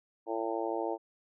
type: harmonic tone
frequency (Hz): 112.9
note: A2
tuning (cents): +45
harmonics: 3 / 4 / 5 / 6 / 7 / 8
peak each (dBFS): -36 / -37 / -38 / -39 / -39 / -40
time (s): 0.26-0.98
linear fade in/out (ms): 50
effects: none